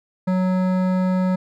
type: tone with hard clipping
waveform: triangle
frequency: 185 Hz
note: F#3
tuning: in tune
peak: -19 dBFS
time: 0.27-1.36 s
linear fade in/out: 10 ms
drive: 18 dB
effects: none